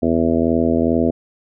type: harmonic tone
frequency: 82.41 Hz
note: E2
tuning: in tune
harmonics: 1 / 2 / 3 / 4 / 5 / 6 / 7 / 8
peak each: -26 / -27 / -17 / -21 / -23 / -24 / -26 / -24 dBFS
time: 0.02-1.11 s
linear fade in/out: 10 ms
effects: none